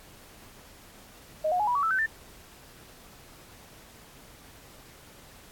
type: tone with pitch steps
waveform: sine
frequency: 622.3 / 723.1 / 840.3 / 976.5 / 1134.7 / 1318.6 / 1532.3 / 1780.6 Hz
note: D#5 / F#5 / G#5 / B5 / C#6 / E6 / G6 / A6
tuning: 0 / -40 / +20 / -20 / +40 / 0 / -40 / +20 cents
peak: -23 dBFS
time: 1.44-2.064 s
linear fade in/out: 10 ms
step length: 78 ms
effects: pink hiss -52 dBFS RMS until 5.51 s + AAC 64 kbps